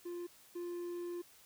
triangle tone pair in turn, 349.2 / 349.2 Hz, F4 / F4, 0 / 0 cents, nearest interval unison, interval 0 cents, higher neither, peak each -38 / -37 dBFS, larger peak second, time 0.05-0.27 / 0.55-1.22 s, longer second, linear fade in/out 10 ms, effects white hiss -62 dBFS RMS until 1.45 s

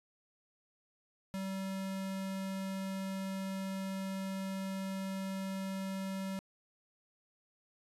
square tone, 192.3 Hz, G3, 33 cents flat, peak -37 dBFS, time 1.34-6.39 s, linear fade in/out 0 ms, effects resampled to 32000 Hz

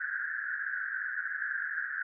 white band-pass noise, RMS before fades -35 dBFS, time 0-2.03 s, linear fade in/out 10 ms, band 1500 to 1700 Hz, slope 96 dB/octave, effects none

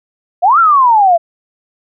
sine exponential two-way sweep, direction up then down, 659.3 to 1396.9 to 659.3 Hz, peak -5 dBFS, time 0.42-1.18 s, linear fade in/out 20 ms, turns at 0.59 s, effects none

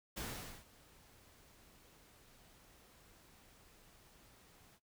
pink noise with ADSR envelope, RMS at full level -42 dBFS, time 0.16-4.8 s, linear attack 16 ms, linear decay 460 ms, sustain -22 dB, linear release 53 ms, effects noise-tail reverb RT60 0.2 s tail -24 dB re dry

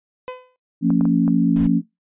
30% pulse tone with exponential decay, 506 Hz, B4, 42 cents sharp, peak -23 dBFS, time 0.28-0.56 s, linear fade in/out 0 ms, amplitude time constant 60 ms
sine chord, Bb minor, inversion second, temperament equal with one note detuned, 174.61 / 228.7 / 277.2 Hz, F3 / Bb3 / Db4, 0 / -33 / 0 cents, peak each -18 dBFS, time 0.81-1.82 s, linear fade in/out 50 ms
clicks, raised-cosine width 1 ms, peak -17 dBFS, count 4, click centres 0.904 / 1.01 / 1.054 / 1.279 s
brown noise, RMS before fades -29 dBFS, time 1.56-1.67 s, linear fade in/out 2 ms
effects noise-tail reverb RT60 0.2 s tail -21 dB re dry + resampled to 8000 Hz

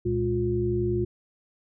sine tone cluster, 65.5 / 116 / 207.2 / 355.5 Hz, C2 / A#2 / G#3 / F4, +2 / -8 / -4 / +31 cents, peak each -33 / -28 / -33 / -25 dBFS, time 0.05-1.05 s, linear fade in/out 10 ms, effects none

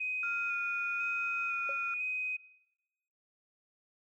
sine tone with vibrato, 2489 Hz, D#7, in tune, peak -32 dBFS, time 0-2.37 s, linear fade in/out 10 ms, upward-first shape square, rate 1 Hz, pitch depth 14 cents each way
sine tone with pitch glide, 1396.9 to 1379.3 Hz, F6 to F6, 0 to -22 cents, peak -35 dBFS, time 0.23-1.94 s, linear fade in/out 2 ms, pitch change -22 cents, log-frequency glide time 1.05-1.56 s
sine tone with exponential decay, 554.4 Hz, C#5, in tune, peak -36 dBFS, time 1.69-1.8 s, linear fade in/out 1 ms, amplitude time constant 22 ms
effects noise-tail reverb RT60 1.0 s tail -21 dB re dry + tanh soft clip ceiling -22 dBFS

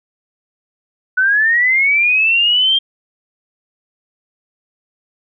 sine linear sweep, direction up, 1480 to 3204 Hz, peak -10 dBFS, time 1.17-2.79 s, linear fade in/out 10 ms, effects none

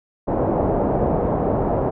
white low-pass noise, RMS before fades -20 dBFS, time 0.27-1.91 s, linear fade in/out 20 ms, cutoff 720 Hz, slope 24 dB/octave, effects none

